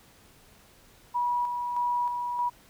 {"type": "tone with tremolo", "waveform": "sine", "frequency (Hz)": 970, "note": "B5", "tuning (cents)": -31, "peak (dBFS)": -24, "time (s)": [1.14, 2.5], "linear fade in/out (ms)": 20, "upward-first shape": "square", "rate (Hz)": 1.6, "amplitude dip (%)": 40, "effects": ["pink hiss -57 dBFS RMS until 2.69 s"]}